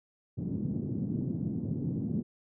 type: band-pass noise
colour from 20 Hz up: white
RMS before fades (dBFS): -33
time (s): 0.37-2.23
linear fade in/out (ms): 20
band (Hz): 110 to 250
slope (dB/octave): 24
effects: none